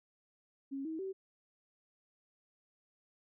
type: tone with pitch steps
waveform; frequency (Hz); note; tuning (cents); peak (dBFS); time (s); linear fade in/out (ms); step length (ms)
sine; 273.4 / 319.5 / 383.4; C#4 / D#4 / G4; -24 / +46 / -38; -37; 0.71-1.13; 20; 140
effects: none